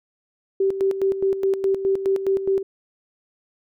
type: tone with tremolo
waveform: sine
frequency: 388 Hz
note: G4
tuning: 18 cents flat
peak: -16 dBFS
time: 0.6-2.63 s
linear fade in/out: 5 ms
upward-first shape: square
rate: 4.8 Hz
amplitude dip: 65%
effects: none